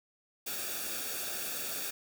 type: noise with comb filter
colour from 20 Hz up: white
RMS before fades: -37 dBFS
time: 0.46-1.91 s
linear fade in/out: 10 ms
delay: 0.98 ms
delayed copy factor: -0.65
effects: none